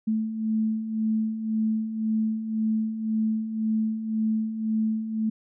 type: beating tone pair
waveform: sine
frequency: 217.8 / 219.7 Hz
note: A3 / A3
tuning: -17 / -2 cents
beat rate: 1.9 Hz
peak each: -31 / -24 dBFS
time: 0.07-5.3 s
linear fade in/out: 10 ms
effects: none